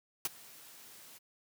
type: noise with ADSR envelope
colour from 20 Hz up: white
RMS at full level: -30 dBFS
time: 0.25-1.19 s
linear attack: 3 ms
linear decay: 24 ms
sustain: -24 dB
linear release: 20 ms
effects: high-pass 100 Hz 12 dB/octave